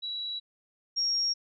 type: tone pair in turn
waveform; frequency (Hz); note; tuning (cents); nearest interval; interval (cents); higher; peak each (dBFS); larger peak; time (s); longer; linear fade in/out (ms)
sine; 3910 / 5579; B7 / F8; -18 / -3; tritone; 615; second; -32 / -25; second; 0.02-0.4 / 0.96-1.34; neither; 20
effects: none